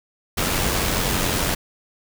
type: noise with amplitude modulation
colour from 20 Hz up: pink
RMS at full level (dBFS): -20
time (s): 0.37-1.55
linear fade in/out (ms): 10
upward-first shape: sine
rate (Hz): 92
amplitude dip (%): 40
effects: none